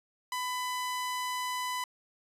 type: tone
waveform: sawtooth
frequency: 1000 Hz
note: B5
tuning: 21 cents sharp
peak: -28 dBFS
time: 0.32-1.84 s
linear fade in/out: 2 ms
effects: resampled to 32000 Hz